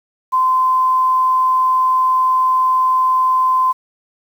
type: tone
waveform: sine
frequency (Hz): 1031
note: C6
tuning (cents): -26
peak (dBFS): -11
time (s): 0.32-3.73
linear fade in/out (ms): 20
effects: 7-bit